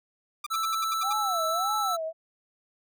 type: tone bursts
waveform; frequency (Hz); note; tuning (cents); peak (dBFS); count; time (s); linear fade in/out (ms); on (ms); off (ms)
sawtooth; 1196; D6; +31; -28; 8; 0.44-1.13; 5; 25; 70
type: tone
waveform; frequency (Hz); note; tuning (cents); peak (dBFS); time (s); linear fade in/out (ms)
square; 1318.5; E6; 0; -27; 0.5-1.97; 20
type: tone with vibrato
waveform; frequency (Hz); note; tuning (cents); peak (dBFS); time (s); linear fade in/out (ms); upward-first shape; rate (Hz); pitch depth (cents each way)
sine; 735; F#5; -12; -29; 1.02-2.13; 50; sine; 1.7; 250
effects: none